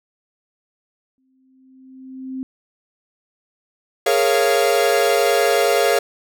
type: tone with exponential growth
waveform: sine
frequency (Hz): 261.6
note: C4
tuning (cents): 0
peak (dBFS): -23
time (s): 1.18-2.43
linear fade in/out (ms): 0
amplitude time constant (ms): 270
type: chord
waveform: 45% pulse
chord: Bb minor seventh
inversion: third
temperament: equal with one note detuned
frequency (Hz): 415.3 / 466.2 / 554.4 / 690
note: Ab4 / Bb4 / Db5 / F5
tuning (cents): 0 / 0 / 0 / -21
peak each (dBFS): -20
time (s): 4.06-5.99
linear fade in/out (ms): 5
effects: none